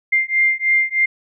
sine beating tone pair, 2100 / 2103.2 Hz, C7 / C7, +6 / +8 cents, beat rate 3.2 Hz, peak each -17 dBFS, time 0.12-1.06 s, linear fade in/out 10 ms, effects none

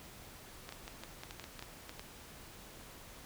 clicks, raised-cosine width 0.2 ms, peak -27 dBFS, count 12, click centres 0.691 / 0.724 / 0.879 / 1.036 / 1.235 / 1.309 / 1.397 / 1.441 / 1.593 / 1.625 / 1.894 / 1.995 s, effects pink hiss -53 dBFS RMS until 3.25 s

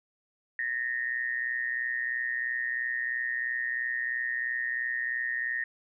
sine tone with amplitude modulation, 1843 Hz, A#6, 20 cents flat, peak -25 dBFS, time 0.59-5.64 s, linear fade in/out 2 ms, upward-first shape sine, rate 123 Hz, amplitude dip 75%, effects none

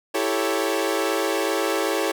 sawtooth chord, A dominant seventh, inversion second, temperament equal, 329.6 / 392 / 440 / 554.4 Hz, E4 / G4 / A4 / C#5, 0 / 0 / 0 / 0 cents, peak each -23 dBFS, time 0.14-2.12 s, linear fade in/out 10 ms, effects none

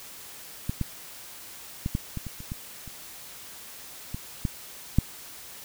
clicks, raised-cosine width 5 ms, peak -15 / -14 / -15 / -13 / -19 / -23 / -28 / -20 / -29 / -20 / -13 / -6 dBFS, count 12, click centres 0.695 / 0.813 / 1.861 / 1.951 / 2.173 / 2.267 / 2.404 / 2.519 / 2.877 / 4.145 / 4.452 / 4.986 s, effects white hiss -44 dBFS RMS until 5.64 s

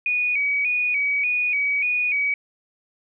sine tone with vibrato, 2365 Hz, D7, 12 cents sharp, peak -19 dBFS, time 0.06-2.34 s, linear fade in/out 2 ms, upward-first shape square, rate 1.7 Hz, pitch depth 72 cents each way, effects none

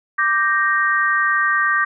sine chord, G minor, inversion second, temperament equal, 1174.7 / 1568 / 1864.7 Hz, D6 / G6 / Bb6, 0 / 0 / 0 cents, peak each -19 dBFS, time 0.18-1.85 s, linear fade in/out 10 ms, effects none

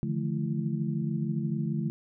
sine tone cluster, 145.9 / 158.5 / 172.6 / 216.9 / 334.1 Hz, D3 / D#3 / F3 / A3 / E4, -11 / +32 / -20 / -25 / +23 cents, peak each -31 / -37 / -34 / -32 / -40 dBFS, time 0.03-1.9 s, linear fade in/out 0 ms, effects none

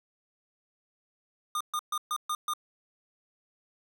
square tone bursts, 1216 Hz, D#6, 40 cents flat, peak -29 dBFS, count 6, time 1.55-2.536 s, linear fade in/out 2 ms, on 56 ms, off 130 ms, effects none

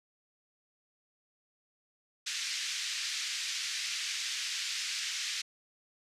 white band-pass noise, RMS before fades -36 dBFS, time 2.26-5.42 s, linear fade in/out 10 ms, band 1800 to 6300 Hz, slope 24 dB/octave, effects resampled to 32000 Hz

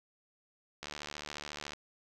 click train, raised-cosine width 0.2 ms, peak -23 dBFS, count 68, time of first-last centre 0.83-1.734 s, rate 74.1 Hz, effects none

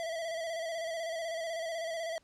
square tone with vibrato, 659.3 Hz, E5, in tune, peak -35 dBFS, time 0-2.18 s, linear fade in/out 0 ms, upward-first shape square, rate 16 Hz, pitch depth 39 cents each way, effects pink hiss -69 dBFS RMS until 2.23 s + low-pass 8000 Hz 12 dB/octave

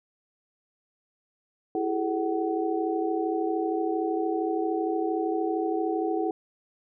sine tone cluster, 331.5 / 395.9 / 428.9 / 752 Hz, E4 / G4 / A4 / F#5, +10 / +17 / -44 / +28 cents, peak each -28 / -33 / -30 / -31 dBFS, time 1.75-6.31 s, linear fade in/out 2 ms, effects none

